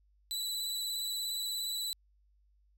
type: tone with vibrato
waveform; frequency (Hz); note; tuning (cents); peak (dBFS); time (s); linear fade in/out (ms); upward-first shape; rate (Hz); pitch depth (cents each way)
sawtooth; 3961; B7; +4; -31; 0.31-1.93; 0; sine; 17; 23
effects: added 50 Hz sine -65 dBFS peak until 2.77 s